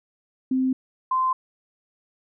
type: tone pair in turn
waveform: sine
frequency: 260 / 1036.4 Hz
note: C4 / C6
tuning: -11 / -17 cents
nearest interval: 2 octaves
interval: 2394 cents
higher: second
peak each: -19 dBFS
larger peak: neither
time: 0.51-0.73 / 1.11-1.33 s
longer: neither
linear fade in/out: 5 ms
effects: none